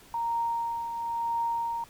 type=tone with tremolo; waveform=sine; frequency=930 Hz; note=A#5; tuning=4 cents flat; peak=-25 dBFS; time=0.14-1.84 s; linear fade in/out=2 ms; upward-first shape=triangle; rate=0.98 Hz; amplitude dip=55%; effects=pink hiss -54 dBFS RMS until 1.89 s